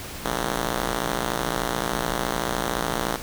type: ring-modulated tone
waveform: 5% pulse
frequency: 123.47 Hz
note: B2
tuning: in tune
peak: -10 dBFS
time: 0.25-3.16 s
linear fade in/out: 0 ms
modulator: 88.6 Hz
effects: pink hiss -36 dBFS RMS until 3.22 s